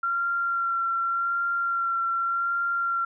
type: tone with vibrato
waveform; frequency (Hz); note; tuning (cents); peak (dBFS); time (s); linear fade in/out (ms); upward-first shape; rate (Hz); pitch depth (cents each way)
sine; 1373; F6; -30; -23; 0.03-3.05; 5; sine; 0.86; 16
effects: none